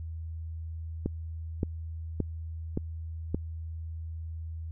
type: click train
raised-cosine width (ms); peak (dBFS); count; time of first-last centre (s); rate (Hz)
3; -15; 5; 1.06-3.346; 1.75
effects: added 81 Hz sine -35 dBFS peak until 4.71 s